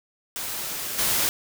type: noise with level steps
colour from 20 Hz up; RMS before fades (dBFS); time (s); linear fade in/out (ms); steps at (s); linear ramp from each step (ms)
white; -31 / -23; 0.36-1.29; 0; 0.98; 10
effects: none